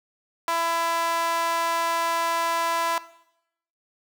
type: tone with high-pass filter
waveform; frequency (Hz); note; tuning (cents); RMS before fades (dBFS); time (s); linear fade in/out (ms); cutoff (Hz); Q
sawtooth; 334.1; E4; +23; -25; 0.48-2.98; 0; 910; 3
effects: noise-tail reverb RT60 0.8 s tail -17 dB re dry